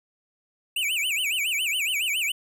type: tone with vibrato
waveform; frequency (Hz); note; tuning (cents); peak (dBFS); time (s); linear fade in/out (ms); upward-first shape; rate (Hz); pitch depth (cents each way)
square; 2620; E7; -11; -24; 0.76-2.32; 5; sine; 7.2; 270
effects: none